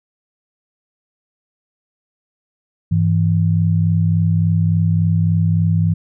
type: tone pair together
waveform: sine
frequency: 100.4 / 163.9 Hz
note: G2 / E3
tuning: +42 / -10 cents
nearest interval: minor sixth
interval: 848 cents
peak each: -15 dBFS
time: 2.91-5.94 s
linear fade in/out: 10 ms
effects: none